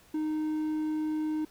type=tone; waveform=triangle; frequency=309.1 Hz; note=D#4; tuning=11 cents flat; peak=-26 dBFS; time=0.14-1.45 s; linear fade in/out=5 ms; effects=pink hiss -59 dBFS RMS until 1.5 s